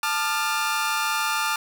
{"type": "chord", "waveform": "sawtooth", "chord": "D minor", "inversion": "second", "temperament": "equal with one note detuned", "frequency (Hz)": [880, 1202.1, 1396.9], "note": ["A5", "D6", "F6"], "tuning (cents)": [0, 40, 0], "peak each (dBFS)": [-24, -23, -23], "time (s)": [0.03, 1.56], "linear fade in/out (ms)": 2, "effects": []}